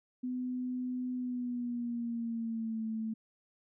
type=tone with pitch glide; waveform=sine; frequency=251.4 to 221.4 Hz; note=B3 to A3; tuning=+31 to +11 cents; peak=-33 dBFS; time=0.23-3.14 s; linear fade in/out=10 ms; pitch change=-220 cents; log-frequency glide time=1.14-2.84 s; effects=none